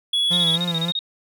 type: tone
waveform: triangle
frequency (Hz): 3374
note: G#7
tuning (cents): +27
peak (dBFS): -16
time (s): 0.13-0.56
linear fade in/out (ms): 5
type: tone with vibrato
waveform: 45% pulse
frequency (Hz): 170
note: F3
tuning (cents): -46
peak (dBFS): -24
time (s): 0.3-0.92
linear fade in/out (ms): 20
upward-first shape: sine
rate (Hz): 3.6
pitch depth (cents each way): 66
type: tone bursts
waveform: sine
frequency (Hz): 3729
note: A#7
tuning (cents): 0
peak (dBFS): -21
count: 10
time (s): 0.33-0.991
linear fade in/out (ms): 2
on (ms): 40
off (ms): 29
effects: none